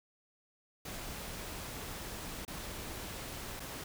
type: noise with dropouts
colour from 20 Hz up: pink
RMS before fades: -43 dBFS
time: 0.85-3.84 s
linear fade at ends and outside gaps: 5 ms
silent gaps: 2.451-2.478 / 3.597-3.601 s
effects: none